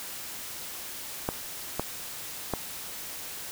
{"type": "clicks", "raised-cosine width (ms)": 1, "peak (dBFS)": -13, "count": 3, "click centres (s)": [1.289, 1.796, 2.537], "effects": ["white hiss -39 dBFS RMS until 3.51 s"]}